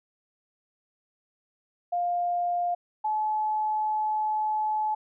sine tone pair in turn, 703 / 858.3 Hz, F5 / A5, +11 / -43 cents, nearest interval minor third, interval 346 cents, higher second, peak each -24 dBFS, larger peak neither, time 1.92-2.75 / 3.04-4.95 s, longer second, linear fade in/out 10 ms, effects none

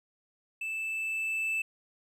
triangle tone with level ramp, 2637 Hz, E7, in tune, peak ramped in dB -31 to -26 dBFS, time 0.61-1.62 s, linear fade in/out 5 ms, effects none

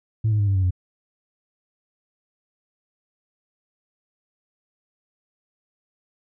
sine tone with pitch steps, 110 / 105.89 / 101.92 / 98.11 / 94.44 / 90.91 Hz, A2 / G#2 / G#2 / G2 / F#2 / F#2, 0 / +34 / -32 / +2 / +36 / -30 cents, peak -15 dBFS, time 0.24-0.708 s, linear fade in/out 10 ms, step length 78 ms, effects tanh soft clip ceiling -15 dBFS

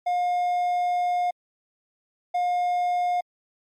triangle tone pair in turn, 713 / 713 Hz, F5 / F5, +36 / +36 cents, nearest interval unison, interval 0 cents, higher neither, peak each -19 dBFS, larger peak neither, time 0.06-1.31 / 2.34-3.21 s, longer first, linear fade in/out 10 ms, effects MP3 64 kbps

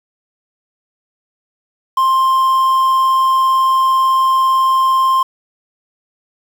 triangle tone with quantisation, 1053 Hz, C6, 11 cents sharp, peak -8 dBFS, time 1.97-5.23 s, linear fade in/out 5 ms, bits 6, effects none

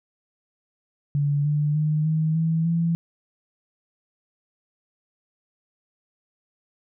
sine tone with pitch steps, 144 / 148.39 / 152.92 / 157.58 / 162.38 / 167.33 Hz, D3 / D3 / D#3 / D#3 / E3 / E3, -34 / +18 / -30 / +22 / -26 / +26 cents, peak -19 dBFS, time 1.15-2.95 s, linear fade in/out 0 ms, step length 300 ms, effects none

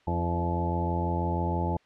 harmonic tone with a mistuned harmonic, 86.2 Hz, F2, 22 cents flat, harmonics 1 / 2 / 3 / 4 / 5 / 6 / 7 / 8 / 10, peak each -29 / -32 / -39 / -35 / -41 / -39 / -40 / -40 / -32 dBFS, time 0.07-1.77 s, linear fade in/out 5 ms, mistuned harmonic 4, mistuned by -23 cents, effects white hiss -63 dBFS RMS until 1.85 s + low-pass 3000 Hz 12 dB/octave

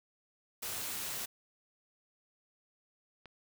white noise, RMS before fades -39 dBFS, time 0.62-1.26 s, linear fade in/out 10 ms
click, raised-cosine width 0.3 ms, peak -34 dBFS, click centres 3.257 s
effects none

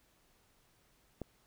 click, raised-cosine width 2 ms, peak -26 dBFS, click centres 1.217 s, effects pink hiss -70 dBFS RMS until 1.46 s

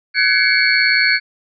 sine tone cluster, 1517 / 1682 / 2165 / 2283 / 4408 Hz, F#6 / G#6 / C#7 / D7 / C#8, +43 / +22 / -41 / -50 / -11 cents, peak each -18 dBFS, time 0.14-1.2 s, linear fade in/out 50 ms, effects none

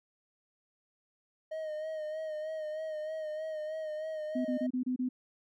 triangle tone with vibrato, 622.3 Hz, D#5, in tune, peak -33 dBFS, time 1.51-4.67 s, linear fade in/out 10 ms, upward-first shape sine, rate 3.2 Hz, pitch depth 37 cents each way
sine tone bursts, 253 Hz, B3, 42 cents sharp, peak -29 dBFS, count 6, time 4.35-5.09 s, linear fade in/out 10 ms, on 100 ms, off 28 ms
effects none

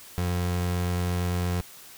30% pulse tone, 88.8 Hz, F2, 29 cents sharp, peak -22 dBFS, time 0.18-1.61 s, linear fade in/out 0 ms, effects white hiss -47 dBFS RMS until 1.97 s

